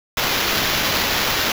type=noise with sample-and-hold; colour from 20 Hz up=violet; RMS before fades=-20 dBFS; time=0.17-1.52 s; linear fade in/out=2 ms; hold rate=8820 Hz; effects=none